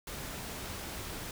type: noise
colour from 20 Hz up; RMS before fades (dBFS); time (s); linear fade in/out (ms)
pink; -41; 0.07-1.31; 2
effects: none